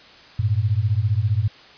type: beating tone pair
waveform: sine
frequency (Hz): 98 / 113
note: G2 / A2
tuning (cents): 0 / +47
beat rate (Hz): 15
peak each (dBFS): -20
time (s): 0.39-1.48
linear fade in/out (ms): 5
effects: white hiss -46 dBFS RMS until 1.77 s + resampled to 11025 Hz